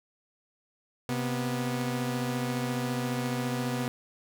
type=tone pair together; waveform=sawtooth; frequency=129.31 / 244.1 Hz; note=C3 / B3; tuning=-20 / -20 cents; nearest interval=major seventh; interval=1100 cents; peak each=-28 / -27 dBFS; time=1.09-3.88 s; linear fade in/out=0 ms; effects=none